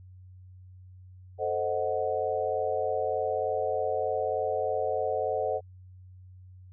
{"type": "chord", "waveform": "sine", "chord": "A diminished seventh", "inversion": "none", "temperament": "equal", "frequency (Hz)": [440, 523.3, 622.3, 740], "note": ["A4", "C5", "Eb5", "Gb5"], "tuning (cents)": [0, 0, 0, 0], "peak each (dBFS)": [-32, -31, -32, -32], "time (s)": [1.38, 5.61], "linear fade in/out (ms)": 50, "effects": ["added 92 Hz sine -47 dBFS peak until 6.72 s"]}